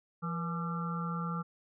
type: harmonic tone with a mistuned harmonic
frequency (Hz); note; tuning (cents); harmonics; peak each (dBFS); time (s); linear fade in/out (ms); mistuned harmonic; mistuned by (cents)
169.7; F3; -49; 1 / 3 / 5 / 7 / 8; -34 / -47 / -48 / -40 / -41; 0.22-1.43; 20; 3; -87
effects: none